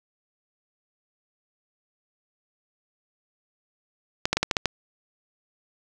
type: clicks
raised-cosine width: 0.2 ms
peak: -4 dBFS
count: 7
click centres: 4.255 / 4.33 / 4.37 / 4.43 / 4.512 / 4.568 / 4.657 s
effects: none